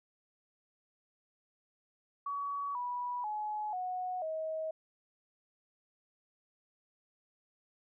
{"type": "tone with pitch steps", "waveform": "sine", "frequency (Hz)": [1131, 978.9, 847.3, 733.4, 634.8], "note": ["C#6", "B5", "G#5", "F#5", "D#5"], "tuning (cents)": [34, -16, 34, -15, 35], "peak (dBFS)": -34, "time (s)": [2.26, 4.71], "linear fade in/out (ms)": 5, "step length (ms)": 490, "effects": []}